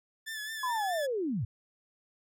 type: tone with vibrato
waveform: sawtooth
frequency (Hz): 1743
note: A6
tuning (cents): -17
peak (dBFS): -33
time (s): 0.26-1.07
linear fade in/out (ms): 20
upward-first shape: sine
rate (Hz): 4.7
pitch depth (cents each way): 47
type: linear sweep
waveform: sine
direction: down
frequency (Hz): 1046.5 to 89.9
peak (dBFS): -29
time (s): 0.63-1.45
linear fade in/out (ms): 5
effects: none